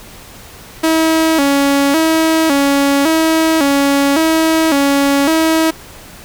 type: tone with vibrato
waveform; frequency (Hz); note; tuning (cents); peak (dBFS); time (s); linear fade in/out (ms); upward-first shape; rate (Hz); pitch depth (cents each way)
sawtooth; 300; D4; +37; -6; 0.83-5.71; 10; square; 0.9; 120
effects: pink hiss -36 dBFS RMS until 6.24 s